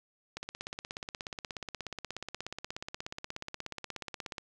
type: click train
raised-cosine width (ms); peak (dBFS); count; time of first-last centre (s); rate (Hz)
0.2; -21; 68; 0.37-4.382; 16.7
effects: none